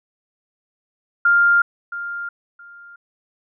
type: tone with echo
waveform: sine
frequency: 1400 Hz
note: F6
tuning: 4 cents sharp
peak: -11 dBFS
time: 1.25-1.62 s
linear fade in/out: 5 ms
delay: 670 ms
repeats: 2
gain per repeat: -14 dB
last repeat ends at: 2.96 s
effects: none